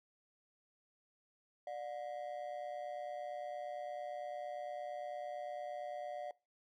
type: ring-modulated tone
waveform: triangle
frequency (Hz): 657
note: E5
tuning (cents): -6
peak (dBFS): -36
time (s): 1.67-6.31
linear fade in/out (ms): 2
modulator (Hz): 64.4
effects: noise-tail reverb RT60 0.3 s tail -23 dB re dry